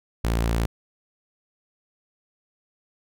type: tone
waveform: sawtooth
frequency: 57 Hz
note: A#1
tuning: 38 cents flat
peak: -17 dBFS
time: 0.24-0.66 s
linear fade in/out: 5 ms
effects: none